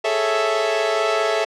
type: chord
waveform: sawtooth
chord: A major seventh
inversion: third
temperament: equal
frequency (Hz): 415.3 / 440 / 554.4 / 659.3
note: G#4 / A4 / C#5 / E5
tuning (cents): 0 / 0 / 0 / 0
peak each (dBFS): -22 / -19 / -23 / -17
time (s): 0.04-1.45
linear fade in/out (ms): 10
effects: low-pass 5000 Hz 12 dB/octave